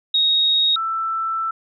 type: tone pair in turn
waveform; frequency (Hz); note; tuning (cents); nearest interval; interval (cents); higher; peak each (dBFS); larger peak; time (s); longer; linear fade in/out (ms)
sine; 3758 / 1328.7; A#7 / E6; +13 / +13; octave + tritone; 1800; first; -14 / -20; first; 0.14-0.76 / 0.76-1.51; second; 5
effects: none